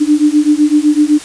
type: beating tone pair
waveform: sine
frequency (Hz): 295 / 302.9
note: D4 / D#4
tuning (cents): +8 / -46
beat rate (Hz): 7.9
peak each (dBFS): -10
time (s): 0-1.19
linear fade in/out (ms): 20
effects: white hiss -30 dBFS RMS until 1.24 s + resampled to 22050 Hz